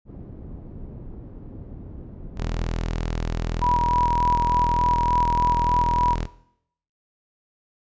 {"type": "low-pass noise", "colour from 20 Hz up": "pink", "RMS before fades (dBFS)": -38, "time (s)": [0.05, 2.7], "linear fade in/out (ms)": 50, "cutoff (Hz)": 310, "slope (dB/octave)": 12}
{"type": "tone", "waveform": "sawtooth", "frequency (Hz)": 40.96, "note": "E1", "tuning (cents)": -10, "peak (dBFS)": -20, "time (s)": [2.36, 6.28], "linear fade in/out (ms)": 50}
{"type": "tone with vibrato", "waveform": "sine", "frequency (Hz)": 968, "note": "B5", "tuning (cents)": -35, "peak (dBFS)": -19, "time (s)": [3.61, 6.16], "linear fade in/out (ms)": 20, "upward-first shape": "square", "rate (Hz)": 3.4, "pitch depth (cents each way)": 15}
{"effects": ["noise-tail reverb RT60 0.7 s tail -17 dB re dry", "resampled to 16000 Hz"]}